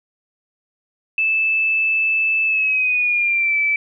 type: tone with pitch glide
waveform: sine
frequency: 2628 to 2314 Hz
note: E7 to D7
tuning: -6 to -26 cents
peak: -15 dBFS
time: 1.18-3.76 s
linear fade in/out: 2 ms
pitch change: -220 cents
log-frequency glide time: 2.45-3.57 s
effects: none